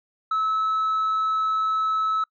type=tone with tanh clipping; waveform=sine; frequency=1299 Hz; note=E6; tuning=26 cents flat; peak=-21 dBFS; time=0.31-2.24 s; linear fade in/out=5 ms; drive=1 dB; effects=noise-tail reverb RT60 0.1 s tail -24 dB re dry